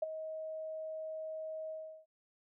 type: tone with ADSR envelope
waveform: sine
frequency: 632 Hz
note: D#5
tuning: 27 cents sharp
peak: -28 dBFS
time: 0.02-2.06 s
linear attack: 7 ms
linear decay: 19 ms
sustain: -11 dB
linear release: 360 ms
effects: none